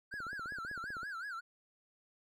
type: tone with vibrato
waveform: triangle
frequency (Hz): 1494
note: F#6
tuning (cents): +16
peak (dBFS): -38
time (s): 0.11-1.41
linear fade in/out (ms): 20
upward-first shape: sine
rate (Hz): 5.4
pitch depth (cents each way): 210
type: click train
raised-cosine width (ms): 2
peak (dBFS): -38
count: 15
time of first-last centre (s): 0.14-1.032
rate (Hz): 15.7
effects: none